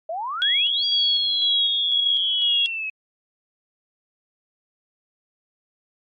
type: exponential two-way sweep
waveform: sine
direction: up then down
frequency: 622.3 to 4768 to 2547 Hz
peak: -25 dBFS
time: 0.09-2.9 s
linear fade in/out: 5 ms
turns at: 0.85 s
type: tone with tremolo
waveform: sine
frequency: 3322 Hz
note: G#7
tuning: in tune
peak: -17 dBFS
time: 0.42-2.66 s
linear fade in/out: 0 ms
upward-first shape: square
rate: 2 Hz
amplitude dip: 30%
effects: MP3 48 kbps